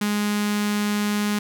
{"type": "tone with notch filter", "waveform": "sawtooth", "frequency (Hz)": 207.7, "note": "G#3", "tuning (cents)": 0, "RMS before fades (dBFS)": -23, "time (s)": [0.01, 1.39], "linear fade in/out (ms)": 5, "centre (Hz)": 550, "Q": 0.81, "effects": []}